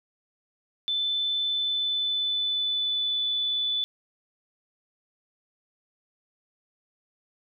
sine tone with pitch glide, 3520 to 3482 Hz, A7 to A7, 0 to -19 cents, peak -24 dBFS, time 0.88-3.84 s, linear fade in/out 0 ms, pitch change -19 cents, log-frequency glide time 1.41-3.28 s, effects none

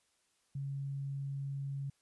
sine tone, 138.59 Hz, C#3, in tune, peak -36 dBFS, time 0.55-1.9 s, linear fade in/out 5 ms, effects white hiss -75 dBFS RMS until 2.01 s + resampled to 24000 Hz

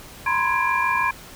sine tone cluster, 942 / 1002 / 1048 / 1658 / 2381 Hz, A#5 / B5 / C6 / G#6 / D7, +18 / +25 / +2 / -3 / +23 cents, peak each -27 / -26 / -23 / -25 / -25 dBFS, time 0.26-1.11 s, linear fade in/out 5 ms, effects pink hiss -42 dBFS RMS until 1.35 s

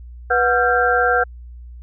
sine tone cluster, 490.6 / 730 / 1373 / 1579 Hz, B4 / F#5 / F6 / G6, -12 / -24 / -30 / +12 cents, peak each -19 dBFS, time 0.3-1.24 s, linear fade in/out 10 ms, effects added 60 Hz sine -34 dBFS peak until 1.82 s

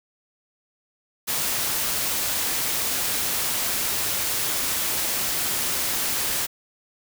white noise, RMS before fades -25 dBFS, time 1.27-6.47 s, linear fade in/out 20 ms, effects none

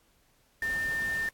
sine tone in noise, 1800 Hz, A6, 39 cents sharp, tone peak -28 dBFS, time 0.62-1.29 s, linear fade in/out 2 ms, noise pink, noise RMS -43 dBFS, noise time 0.62-1.29 s, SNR +12 dB, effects pink hiss -67 dBFS RMS until 1.33 s + AAC 64 kbps

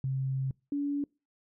sine tone pair in turn, 133.3 / 285.7 Hz, C3 / D4, +33 / -48 cents, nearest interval octave + minor second, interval 1319 cents, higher second, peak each -28 dBFS, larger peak neither, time 0.04-0.51 / 0.72-1.04 s, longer first, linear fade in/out 2 ms, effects noise-tail reverb RT60 0.3 s tail -26 dB re dry

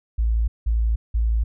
sine tone bursts, 56 Hz, A1, 31 cents sharp, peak -17 dBFS, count 3, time 0.18-1.44 s, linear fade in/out 10 ms, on 300 ms, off 180 ms, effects none

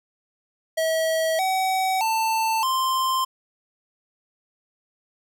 square tone with pitch steps, 644 / 757.1 / 890 / 1046.2 Hz, E5 / F#5 / A5 / C6, -41 / +40 / +20 / -1 cents, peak -21 dBFS, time 0.77-3.25 s, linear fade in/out 10 ms, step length 620 ms, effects none

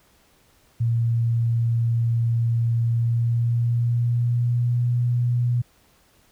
sine tone with pitch glide, 116.4 to 121.34 Hz, A#2 to B2, -2 to -30 cents, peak -18 dBFS, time 0.8-5.62 s, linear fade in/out 10 ms, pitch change +72 cents, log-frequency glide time 2.85-4.9 s, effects pink hiss -59 dBFS RMS until 6.31 s

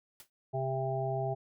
white noise with exponential decay, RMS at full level -47 dBFS, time 0.2-0.3 s, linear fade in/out 1 ms, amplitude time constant 20 ms
harmonic tone, 132.6 Hz, C3, 23 cents sharp, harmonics 1 / 3 / 5 / 6, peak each -34 / -37 / -35 / -38 dBFS, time 0.53-1.35 s, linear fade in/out 20 ms
effects none

